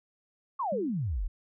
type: exponential sweep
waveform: sine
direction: down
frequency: 1168 to 34.65 Hz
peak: -28 dBFS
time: 0.59-1.28 s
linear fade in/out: 10 ms
type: tone with exponential decay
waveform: sine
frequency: 200.4 Hz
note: G3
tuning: 38 cents sharp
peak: -31 dBFS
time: 0.72-1.13 s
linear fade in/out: 5 ms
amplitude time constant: 88 ms
effects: none